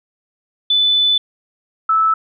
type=tone pair in turn; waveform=sine; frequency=3497 / 1309.9 Hz; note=A7 / E6; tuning=-11 / -11 cents; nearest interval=octave + perfect fourth; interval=1700 cents; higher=first; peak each=-11 dBFS; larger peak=neither; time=0.7-1.18 / 1.89-2.14 s; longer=first; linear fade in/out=5 ms; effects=none